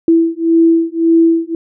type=beating tone pair; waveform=sine; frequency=329.6 / 331.4 Hz; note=E4 / E4; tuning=0 / +9 cents; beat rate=1.8 Hz; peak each=-11 dBFS; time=0.08-1.55 s; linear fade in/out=2 ms; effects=none